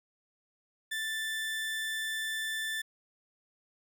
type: tone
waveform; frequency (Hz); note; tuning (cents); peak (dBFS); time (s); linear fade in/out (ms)
30% pulse; 1765; A6; +5; -30; 0.91-2.82; 10
effects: none